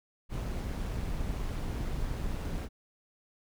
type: noise with amplitude modulation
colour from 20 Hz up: brown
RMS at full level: -32 dBFS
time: 0.29-2.69 s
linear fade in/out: 50 ms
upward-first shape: sine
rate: 185 Hz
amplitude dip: 40%
effects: none